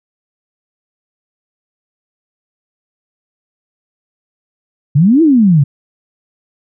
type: exponential two-way sweep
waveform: sine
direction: up then down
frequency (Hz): 132.5 to 339.7 to 132.5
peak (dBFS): -5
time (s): 4.95-5.64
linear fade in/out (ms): 10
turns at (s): 5.22
effects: none